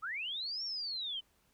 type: linear two-way sweep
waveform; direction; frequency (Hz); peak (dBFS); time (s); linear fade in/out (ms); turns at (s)
sine; up then down; 1200 to 5580 to 2994; -36; 0.02-1.21; 20; 0.64
effects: pink hiss -72 dBFS RMS until 1.53 s